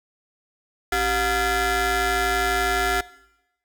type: ring-modulated tone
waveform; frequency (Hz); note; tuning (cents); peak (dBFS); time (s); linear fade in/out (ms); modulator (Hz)
20% pulse; 331.3; E4; +9; -12; 0.92-3.01; 5; 1050
effects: noise-tail reverb RT60 0.9 s tail -20 dB re dry